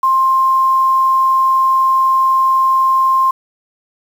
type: tone with quantisation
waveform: sine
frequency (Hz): 1056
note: C6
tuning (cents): +16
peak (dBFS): -9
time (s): 0.03-3.31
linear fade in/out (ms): 5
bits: 6
effects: none